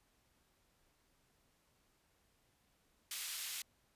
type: high-pass noise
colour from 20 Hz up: pink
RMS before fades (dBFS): -43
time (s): 3.11-3.62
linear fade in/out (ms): 2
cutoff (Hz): 2800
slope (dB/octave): 12
effects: pink hiss -75 dBFS RMS until 3.95 s + resampled to 32000 Hz